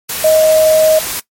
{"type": "tone in noise", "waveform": "sine", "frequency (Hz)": 628, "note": "D#5", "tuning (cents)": 16, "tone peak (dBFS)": -6, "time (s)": [0.24, 0.99], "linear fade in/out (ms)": 5, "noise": "white", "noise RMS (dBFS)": -20, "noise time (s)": [0.09, 1.2], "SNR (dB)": 11, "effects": ["noise-tail reverb RT60 0.1 s tail -17 dB re dry", "MP3 64 kbps"]}